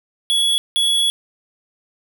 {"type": "tone bursts at uneven times", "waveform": "square", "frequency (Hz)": 3373, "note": "G#7", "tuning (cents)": 26, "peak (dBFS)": -15, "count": 2, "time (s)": [[0.3, 0.58], [0.76, 1.1]], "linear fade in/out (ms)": 0, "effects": []}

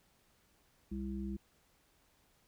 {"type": "harmonic tone", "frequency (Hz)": 66.3, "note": "C2", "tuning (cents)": 23, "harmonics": [1, 3, 5], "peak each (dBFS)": [-42, -39, -45], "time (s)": [0.91, 1.37], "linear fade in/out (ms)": 10, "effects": ["pink hiss -71 dBFS RMS until 2.47 s"]}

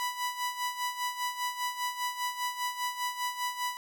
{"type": "tone with tremolo", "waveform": "sawtooth", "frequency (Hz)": 987.8, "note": "B5", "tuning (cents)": 0, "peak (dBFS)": -25, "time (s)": [0, 3.77], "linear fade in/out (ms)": 0, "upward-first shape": "sine", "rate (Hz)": 5, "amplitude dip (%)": 70, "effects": []}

